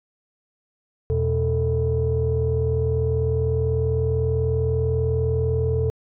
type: tone cluster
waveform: sine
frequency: 83.5 / 123.6 / 442 Hz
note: E2 / B2 / A4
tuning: +23 / +2 / +8 cents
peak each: -22 dBFS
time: 1.1-5.9 s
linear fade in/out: 0 ms
effects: tanh soft clip ceiling -13 dBFS